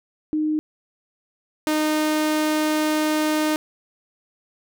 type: tone pair in turn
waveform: sine / sawtooth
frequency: 307.4 / 307.4 Hz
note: D#4 / D#4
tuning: -21 / -21 cents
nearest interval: unison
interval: 0 cents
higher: neither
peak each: -19 / -15 dBFS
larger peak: second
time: 0.33-0.59 / 1.67-3.56 s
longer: second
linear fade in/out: 0 ms
effects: none